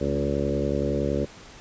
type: harmonic tone with a mistuned harmonic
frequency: 70.7 Hz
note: C#2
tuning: 35 cents sharp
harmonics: 1 / 2 / 3 / 4 / 5 / 6 / 7 / 8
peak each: -31 / -31 / -31 / -31 / -31 / -31 / -31 / -31 dBFS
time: 0-1.26 s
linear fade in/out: 20 ms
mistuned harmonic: 3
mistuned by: +22 cents
effects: pink hiss -46 dBFS RMS until 1.6 s + resampled to 16000 Hz